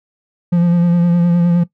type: tone with vibrato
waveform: triangle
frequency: 173 Hz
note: F3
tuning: 16 cents flat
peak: -7 dBFS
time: 0.52-1.64 s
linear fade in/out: 10 ms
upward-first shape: sine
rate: 9.7 Hz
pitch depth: 28 cents each way
effects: noise-tail reverb RT60 0.1 s tail -17 dB re dry